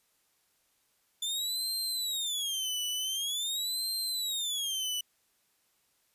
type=tone with vibrato; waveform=sawtooth; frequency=3512 Hz; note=A7; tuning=4 cents flat; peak=-28 dBFS; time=1.22-5.01 s; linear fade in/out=5 ms; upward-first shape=sine; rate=0.46 Hz; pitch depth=290 cents each way; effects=white hiss -72 dBFS RMS until 6.14 s + resampled to 32000 Hz